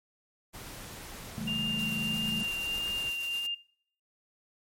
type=noise; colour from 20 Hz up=pink; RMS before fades=-44 dBFS; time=0.53-3.11 s; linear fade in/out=20 ms
type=chord; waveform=sine; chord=A dominant seventh; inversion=first; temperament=just; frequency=137.5 / 165 / 198 / 220 Hz; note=C#3 / E3 / G3 / A3; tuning=-14 / +2 / +18 / 0 cents; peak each=-41 / -40 / -41 / -36 dBFS; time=1.38-2.43 s; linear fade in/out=0 ms
type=tone with vibrato; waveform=sine; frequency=2794 Hz; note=F7; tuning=in tune; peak=-30 dBFS; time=1.47-3.55 s; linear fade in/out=10 ms; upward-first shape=sine; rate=1.6 Hz; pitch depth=8 cents each way
type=noise with tremolo; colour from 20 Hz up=white; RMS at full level=-44 dBFS; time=1.78-3.47 s; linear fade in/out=10 ms; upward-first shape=triangle; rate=8.4 Hz; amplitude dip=50%
effects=noise-tail reverb RT60 0.6 s tail -21 dB re dry + MP3 64 kbps